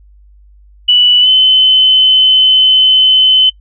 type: tone with pitch glide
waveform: sine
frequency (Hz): 2960 to 3045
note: F#7 to F#7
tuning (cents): 0 to +49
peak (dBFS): -4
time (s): 0.88-3.5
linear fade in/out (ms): 10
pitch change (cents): +49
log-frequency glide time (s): 1.21-1.28
effects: noise-tail reverb RT60 0.1 s tail -20 dB re dry + added 50 Hz sine -39 dBFS peak until 3.6 s